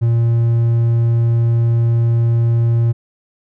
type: tone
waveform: triangle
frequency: 116.54 Hz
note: A#2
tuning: in tune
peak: -9 dBFS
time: 0.01-2.93 s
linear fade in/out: 20 ms
effects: none